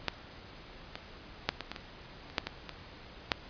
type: clicks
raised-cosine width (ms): 0.2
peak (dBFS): -10 / -20 / -8 / -18 / -19 / -22 / -30 / -9 / -16 / -21 / -7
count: 11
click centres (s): 0.083 / 0.955 / 1.49 / 1.607 / 1.716 / 1.762 / 2.3 / 2.382 / 2.47 / 2.693 / 3.318
effects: pink hiss -50 dBFS RMS until 3.49 s + resampled to 11025 Hz